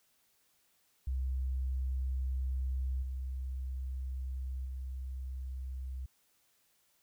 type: tone with level steps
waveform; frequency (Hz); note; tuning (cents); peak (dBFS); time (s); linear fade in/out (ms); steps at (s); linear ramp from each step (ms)
sine; 64.9; C2; -13; -31 / -35 / -37; 1.07-6.06; 5; 3.02 / 4.65; 10
effects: white hiss -72 dBFS RMS until 7.02 s